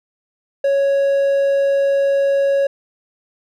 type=tone; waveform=triangle; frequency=554.4 Hz; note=C#5; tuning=in tune; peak=-11 dBFS; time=0.64-2.67 s; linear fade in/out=5 ms; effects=none